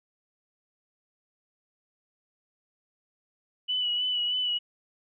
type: tone with vibrato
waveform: sine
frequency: 2960 Hz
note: F#7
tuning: in tune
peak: -25 dBFS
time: 3.68-4.59 s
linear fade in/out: 20 ms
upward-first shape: sine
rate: 3.2 Hz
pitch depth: 30 cents each way
effects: none